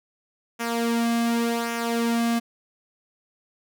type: tone with flanger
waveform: sawtooth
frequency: 233.1 Hz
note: A#3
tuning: in tune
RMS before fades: -24 dBFS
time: 0.59-2.4 s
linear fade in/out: 20 ms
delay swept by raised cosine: 0.23 to 2.23 ms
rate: 0.88 Hz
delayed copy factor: -0.6
effects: none